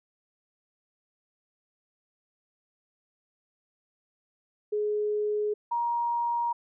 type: tone pair in turn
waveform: sine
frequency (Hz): 420 / 945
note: G#4 / A#5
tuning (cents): +19 / +23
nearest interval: octave + major second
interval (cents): 1404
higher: second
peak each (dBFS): -25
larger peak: neither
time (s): 4.72-5.54 / 5.71-6.53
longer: neither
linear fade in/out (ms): 10
effects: none